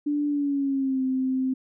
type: tone with pitch glide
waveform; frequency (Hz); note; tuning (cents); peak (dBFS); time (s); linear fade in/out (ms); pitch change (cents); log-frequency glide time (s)
sine; 292.6 to 260.7; D4 to C4; -6 to -6; -22; 0.06-1.54; 10; -200; 0.27-1.03
effects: none